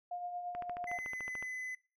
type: tone with tremolo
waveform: sine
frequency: 709 Hz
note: F5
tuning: 26 cents sharp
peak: -36 dBFS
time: 0.11-0.98 s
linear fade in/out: 5 ms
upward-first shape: triangle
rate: 8.8 Hz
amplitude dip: 50%
type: click train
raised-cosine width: 0.5 ms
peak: -30 dBFS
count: 13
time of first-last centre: 0.55-1.426 s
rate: 13.7 Hz
type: tone with pitch glide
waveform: triangle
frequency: 2033 to 2017 Hz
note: B6 to B6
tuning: +50 to +36 cents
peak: -37 dBFS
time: 0.87-1.75 s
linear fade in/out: 5 ms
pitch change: -14 cents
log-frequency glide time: 1.04-1.25 s
effects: noise-tail reverb RT60 0.3 s tail -20 dB re dry